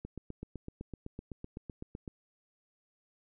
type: click train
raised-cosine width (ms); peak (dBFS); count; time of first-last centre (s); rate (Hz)
3; -28; 17; 0.05-2.078; 7.89
effects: none